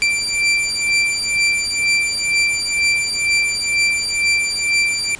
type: beating tone pair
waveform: sawtooth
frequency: 2349 / 2351.1 Hz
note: D7 / D7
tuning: 0 / +1 cents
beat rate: 2.1 Hz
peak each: -15 dBFS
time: 0.02-5.15 s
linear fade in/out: 0 ms
effects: pink hiss -38 dBFS RMS until 5.19 s + resampled to 22050 Hz